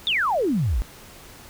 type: exponential sweep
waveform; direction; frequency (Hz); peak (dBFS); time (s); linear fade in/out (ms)
sine; down; 3700 to 43.65; -19; 0.07-0.82; 0
effects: pink hiss -45 dBFS RMS until 1.49 s